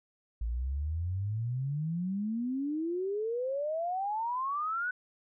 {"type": "exponential sweep", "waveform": "sine", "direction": "up", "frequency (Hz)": [54.3, 1507], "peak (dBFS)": -30, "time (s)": [0.41, 4.91], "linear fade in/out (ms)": 5, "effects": []}